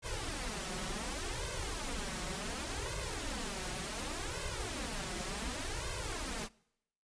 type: noise with flanger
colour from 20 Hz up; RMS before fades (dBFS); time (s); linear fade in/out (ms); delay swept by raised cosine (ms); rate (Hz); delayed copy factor
pink; -39; 0.02-6.49; 50; 1.9 to 5.5; 0.68; +0.95
effects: noise-tail reverb RT60 0.8 s tail -24 dB re dry + resampled to 22050 Hz